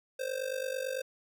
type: tone with amplitude modulation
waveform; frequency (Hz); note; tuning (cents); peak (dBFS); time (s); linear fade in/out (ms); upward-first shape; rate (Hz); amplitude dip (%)
square; 523.3; C5; 0; -30; 0.19-1.02; 10; sine; 49; 80
effects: none